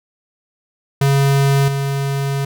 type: tone with level steps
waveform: square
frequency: 138.59 Hz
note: C#3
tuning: in tune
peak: -12 / -18 dBFS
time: 1.01-2.45 s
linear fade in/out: 5 ms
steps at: 1.68 s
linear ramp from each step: 2 ms
effects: none